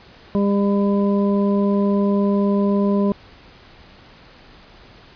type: harmonic tone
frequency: 200.9 Hz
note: G3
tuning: 43 cents sharp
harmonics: 1 / 2 / 3 / 5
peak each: -16 / -22 / -26 / -30 dBFS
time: 0.35-3.12 s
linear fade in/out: 0 ms
effects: pink hiss -46 dBFS RMS until 5.15 s + resampled to 11025 Hz